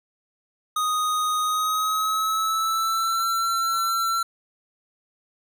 square tone with pitch glide, 1244.5 to 1349.3 Hz, D#6 to E6, 0 to +40 cents, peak -22 dBFS, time 0.76-4.23 s, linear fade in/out 5 ms, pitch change +140 cents, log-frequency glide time 1.42-3.26 s, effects none

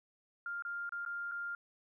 sine tone with dropouts, 1400 Hz, F6, 4 cents sharp, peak -37 dBFS, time 0.46-1.55 s, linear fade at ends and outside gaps 2 ms, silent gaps 0.623-0.65 / 0.893-0.922 / 1.051-1.061 / 1.314-1.318 s, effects 13-bit

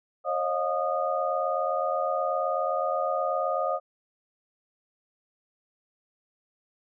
sine tone cluster, 542 / 621 / 709 / 1231 Hz, C#5 / D#5 / F5 / D#6, -39 / -3 / +26 / -19 cents, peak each -30 dBFS, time 0.24-3.8 s, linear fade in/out 50 ms, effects none

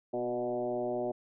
sine tone with frequency modulation, 488.5 Hz, B4, 19 cents flat, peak -30 dBFS, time 0.13-1.12 s, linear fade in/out 10 ms, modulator 121 Hz, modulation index 1.9, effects none

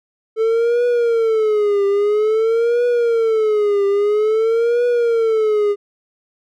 triangle tone with vibrato, 440 Hz, A4, in tune, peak -11 dBFS, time 0.36-5.76 s, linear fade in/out 50 ms, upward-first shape triangle, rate 0.5 Hz, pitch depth 180 cents each way, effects none

